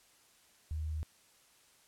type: tone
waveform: sine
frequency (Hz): 77.7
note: D#2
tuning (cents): -2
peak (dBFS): -34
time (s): 0.71-1.03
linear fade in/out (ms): 0
effects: white hiss -65 dBFS RMS until 1.87 s + low-pass 11000 Hz 12 dB/octave